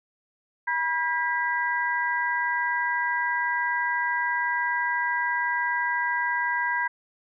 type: tone cluster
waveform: sine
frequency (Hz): 967 / 1612 / 1966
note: B5 / G6 / B6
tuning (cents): -37 / +48 / -8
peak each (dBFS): -27 / -27 / -29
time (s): 0.67-6.88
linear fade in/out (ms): 10
effects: none